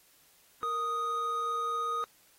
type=tone pair together; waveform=triangle; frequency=466.2 / 1244.5 Hz; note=A#4 / D#6; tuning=0 / 0 cents; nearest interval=octave + perfect fourth; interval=1700 cents; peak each=-38 / -28 dBFS; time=0.63-2.04 s; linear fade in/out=0 ms; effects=white hiss -63 dBFS RMS until 2.38 s + AAC 48 kbps